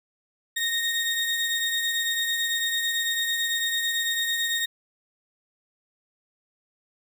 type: tone pair together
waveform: 35% pulse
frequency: 1853 / 3715 Hz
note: A#6 / A#7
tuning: -11 / -7 cents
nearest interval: octave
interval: 1204 cents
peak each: -25 dBFS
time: 0.56-4.66 s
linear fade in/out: 10 ms
effects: none